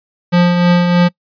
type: tone with tremolo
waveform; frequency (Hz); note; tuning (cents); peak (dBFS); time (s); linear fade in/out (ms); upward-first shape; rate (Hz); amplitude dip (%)
square; 175.8; F3; +12; -7; 0.32-1.09; 20; triangle; 3.2; 45
effects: noise-tail reverb RT60 0.1 s tail -25 dB re dry + resampled to 11025 Hz